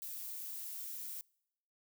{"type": "noise", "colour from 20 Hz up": "violet", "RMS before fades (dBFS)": -44, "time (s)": [0.02, 1.21], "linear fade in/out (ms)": 0, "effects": ["noise-tail reverb RT60 0.8 s tail -26 dB re dry"]}